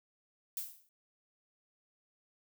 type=noise with exponential decay; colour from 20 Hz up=violet; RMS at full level=-35 dBFS; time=0.57-0.89 s; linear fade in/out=1 ms; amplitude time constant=68 ms; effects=none